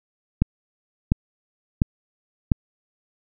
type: click train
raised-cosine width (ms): 5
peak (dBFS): -4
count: 4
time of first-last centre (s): 0.42-2.518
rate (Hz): 1.43
effects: none